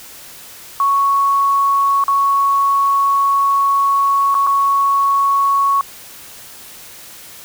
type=tone with dropouts; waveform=sine; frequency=1110 Hz; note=C#6; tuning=2 cents sharp; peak=-11 dBFS; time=0.8-5.81 s; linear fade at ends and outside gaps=1 ms; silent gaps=2.039-2.081 / 4.344-4.35 / 4.467-4.471 s; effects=white hiss -37 dBFS RMS until 7.44 s